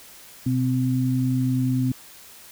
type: tone pair together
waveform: sine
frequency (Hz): 126.4 / 257.7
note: B2 / C4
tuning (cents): +41 / -26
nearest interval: octave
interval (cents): 1233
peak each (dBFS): -22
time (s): 0.46-1.92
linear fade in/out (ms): 5
effects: white hiss -46 dBFS RMS until 2.51 s